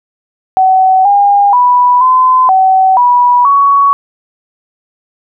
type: tone with pitch steps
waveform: sine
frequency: 755 / 808 / 985 / 1023 / 759 / 977 / 1120 Hz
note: F#5 / G#5 / B5 / C6 / F#5 / B5 / C#6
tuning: +35 / -48 / -5 / -39 / +44 / -19 / +18 cents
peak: -4 dBFS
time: 0.57-3.93 s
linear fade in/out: 0 ms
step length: 480 ms
effects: none